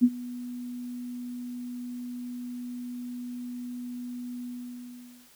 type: tone with ADSR envelope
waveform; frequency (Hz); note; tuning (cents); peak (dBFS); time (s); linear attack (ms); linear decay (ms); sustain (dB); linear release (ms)
sine; 245.3; B3; -12; -13; 0.01-5.3; 29; 51; -21; 850
effects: white hiss -57 dBFS RMS until 5.35 s